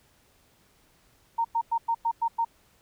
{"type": "tone bursts", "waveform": "sine", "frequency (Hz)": 922, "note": "A#5", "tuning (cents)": -19, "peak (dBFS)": -22, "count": 7, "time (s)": [1.38, 2.449], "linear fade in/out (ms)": 10, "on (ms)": 67, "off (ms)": 100, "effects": ["pink hiss -63 dBFS RMS until 2.81 s"]}